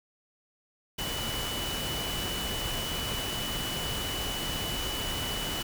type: tone in noise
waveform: sine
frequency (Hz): 2966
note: F#7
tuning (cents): +4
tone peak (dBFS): -35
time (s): 0.98-5.63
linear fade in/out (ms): 10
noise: pink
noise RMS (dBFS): -34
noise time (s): 0.98-5.63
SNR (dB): -4
effects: none